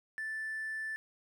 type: tone with hard clipping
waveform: triangle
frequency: 1760 Hz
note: A6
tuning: in tune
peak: -36 dBFS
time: 0.18-0.96 s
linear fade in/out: 0 ms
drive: 4 dB
effects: none